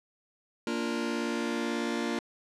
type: chord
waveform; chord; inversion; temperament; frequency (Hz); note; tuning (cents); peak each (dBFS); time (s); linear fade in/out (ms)
sawtooth; Bb major; none; just; 233.1 / 291.4 / 349.6; Bb3 / D4 / F4; 0 / -13 / +2; -28 / -31 / -30; 0.67-2.19; 2
effects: low-pass 7000 Hz 12 dB/octave